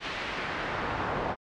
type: noise with band-pass filter sweep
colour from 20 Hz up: brown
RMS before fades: -32 dBFS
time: 0-1.36 s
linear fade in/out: 50 ms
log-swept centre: 2900 to 890 Hz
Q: 0.98
effects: low-pass 5000 Hz 12 dB/octave + MP3 96 kbps